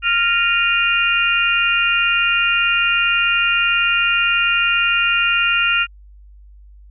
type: harmonic tone with a mistuned harmonic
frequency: 465.1 Hz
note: A#4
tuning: 4 cents flat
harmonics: 3 / 4 / 5 / 6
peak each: -18 / -25 / -19 / -18 dBFS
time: 0.02-5.87 s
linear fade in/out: 50 ms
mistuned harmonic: 5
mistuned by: +92 cents
effects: added 50 Hz sine -40 dBFS peak until 6.9 s